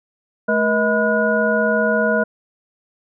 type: tone cluster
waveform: sine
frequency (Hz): 216.3 / 479.4 / 634 / 1000 / 1448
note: A3 / A#4 / D#5 / B5 / F#6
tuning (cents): -29 / +48 / +32 / +21 / -38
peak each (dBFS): -21 / -21 / -19 / -28 / -20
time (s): 0.48-2.24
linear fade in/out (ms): 10
effects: none